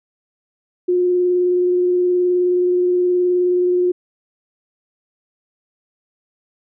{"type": "tone with vibrato", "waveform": "sine", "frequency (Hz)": 358.6, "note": "F4", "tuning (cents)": 46, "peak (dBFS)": -13, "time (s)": [0.88, 3.92], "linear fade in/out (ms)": 10, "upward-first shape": "square", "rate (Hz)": 19, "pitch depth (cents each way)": 10, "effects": []}